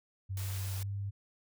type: tone with pitch glide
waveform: sine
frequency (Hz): 96.5 to 99.73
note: G2 to G2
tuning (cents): -27 to +30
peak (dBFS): -34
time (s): 0.29-1.11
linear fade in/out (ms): 20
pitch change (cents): +57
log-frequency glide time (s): 0.81-0.86
type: noise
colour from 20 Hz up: white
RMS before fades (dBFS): -45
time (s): 0.37-0.83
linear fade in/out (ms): 2
effects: none